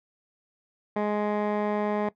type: tone with low-pass filter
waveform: 15% pulse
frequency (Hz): 208.9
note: G#3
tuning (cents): +10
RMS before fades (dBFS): -27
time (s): 0.96-2.09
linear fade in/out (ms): 5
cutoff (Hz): 1400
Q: 1.1
effects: noise-tail reverb RT60 0.1 s tail -18 dB re dry